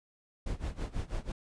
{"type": "noise with tremolo", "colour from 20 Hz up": "brown", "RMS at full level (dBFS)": -33, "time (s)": [0.46, 1.32], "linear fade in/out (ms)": 5, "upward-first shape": "sine", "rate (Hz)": 6.1, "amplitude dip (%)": 90, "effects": ["resampled to 22050 Hz"]}